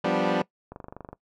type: chord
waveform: 15% pulse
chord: G dominant seventh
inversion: third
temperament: equal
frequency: 174.61 / 196 / 246.9 / 293.7 Hz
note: F3 / G3 / B3 / D4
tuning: 0 / 0 / 0 / 0 cents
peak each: -22 dBFS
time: 0.04-0.42 s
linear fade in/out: 5 ms
type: click train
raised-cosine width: 1 ms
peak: -25 dBFS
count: 11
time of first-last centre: 0.72-1.13 s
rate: 24.4 Hz
effects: noise-tail reverb RT60 0.1 s tail -20 dB re dry + low-pass 3000 Hz 12 dB/octave